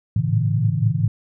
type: tone cluster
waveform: sine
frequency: 105.6 / 111.3 / 115.6 / 139.5 / 162.1 Hz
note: G#2 / A2 / A#2 / C#3 / E3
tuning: +29 / +20 / -14 / +11 / -29 cents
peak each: -23 dBFS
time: 0.16-1.08 s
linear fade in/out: 5 ms
effects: none